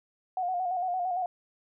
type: tone with vibrato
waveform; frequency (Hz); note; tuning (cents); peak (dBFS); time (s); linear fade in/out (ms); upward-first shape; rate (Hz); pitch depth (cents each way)
sine; 726; F#5; -33; -27; 0.37-1.26; 2; square; 8.8; 47
effects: none